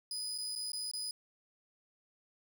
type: tone with dropouts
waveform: 30% pulse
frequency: 4978 Hz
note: D#8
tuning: in tune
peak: -34 dBFS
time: 0.11-1.11 s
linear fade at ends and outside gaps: 2 ms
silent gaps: 0.379-0.384 / 0.553-0.559 / 0.719-0.732 / 0.914-0.935 s
effects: none